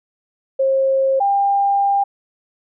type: tone pair in turn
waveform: sine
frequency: 536 / 798.2 Hz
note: C5 / G5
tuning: +42 / +31 cents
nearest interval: perfect fifth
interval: 689 cents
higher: second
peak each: -13 dBFS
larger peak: neither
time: 0.59-1.2 / 1.2-2.04 s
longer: second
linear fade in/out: 10 ms
effects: none